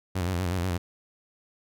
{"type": "tone with vibrato", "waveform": "sawtooth", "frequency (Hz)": 90, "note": "F#2", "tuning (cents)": -47, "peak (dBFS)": -22, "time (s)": [0.15, 0.78], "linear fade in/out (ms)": 10, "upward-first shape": "square", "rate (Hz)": 8.2, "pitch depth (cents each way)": 69, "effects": []}